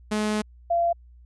sawtooth / sine tone pair in turn, 212.6 / 684.6 Hz, G#3 / F5, +41 / -35 cents, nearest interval octave + minor sixth, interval 2024 cents, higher second, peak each -19 dBFS, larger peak neither, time 0.11-0.42 / 0.7-0.93 s, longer first, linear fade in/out 10 ms, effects added 60 Hz sine -47 dBFS peak until 1.25 s + resampled to 24000 Hz

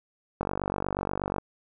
click train, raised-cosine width 1 ms, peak -14 dBFS, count 48, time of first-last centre 0.41-1.383 s, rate 48.3 Hz, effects none

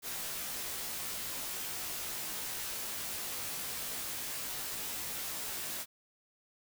white noise with comb filter, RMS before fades -39 dBFS, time 0.02-5.86 s, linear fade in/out 50 ms, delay 17 ms, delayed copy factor -0.8, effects none

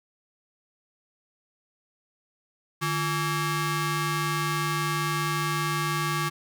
sawtooth ring-modulated tone, 497.1 Hz, B4, 11 cents sharp, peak -18 dBFS, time 2.81-6.3 s, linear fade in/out 20 ms, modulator 648 Hz, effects none

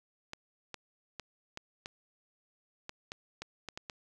clicks, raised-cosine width 0.2 ms, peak -23 dBFS, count 11, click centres 0.334 / 0.743 / 1.197 / 1.574 / 1.859 / 2.894 / 3.119 / 3.42 / 3.687 / 3.775 / 3.898 s, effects none

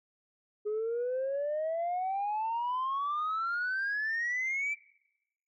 sine exponential sweep, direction up, 415.3 to 2349 Hz, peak -28 dBFS, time 0.65-4.75 s, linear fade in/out 20 ms, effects noise-tail reverb RT60 0.9 s tail -23 dB re dry + tanh soft clip ceiling -27 dBFS

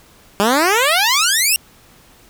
10% pulse exponential sweep, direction up, 195.4 to 2838 Hz, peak -4 dBFS, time 0.4-1.56 s, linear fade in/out 0 ms, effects pink hiss -48 dBFS RMS until 2.29 s

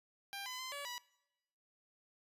10% pulse tone with pitch steps, 795 / 1012 / 1033 / 570 / 977 Hz, G5 / B5 / C6 / C#5 / B5, +24 / +42 / -22 / +48 / -19 cents, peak -34 dBFS, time 0.33-0.98 s, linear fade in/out 0 ms, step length 130 ms, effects noise-tail reverb RT60 0.9 s tail -22 dB re dry + resampled to 32000 Hz

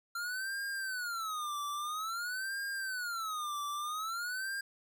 square tone with vibrato, 1370 Hz, F6, 34 cents flat, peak -36 dBFS, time 0.15-4.61 s, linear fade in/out 5 ms, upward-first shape sine, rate 0.5 Hz, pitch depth 280 cents each way, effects none

